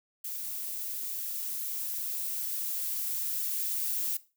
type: noise with level ramp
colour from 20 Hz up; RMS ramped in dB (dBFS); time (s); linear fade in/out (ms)
violet; -37 to -31; 0.24-4.17; 5
effects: noise-tail reverb RT60 0.3 s tail -17 dB re dry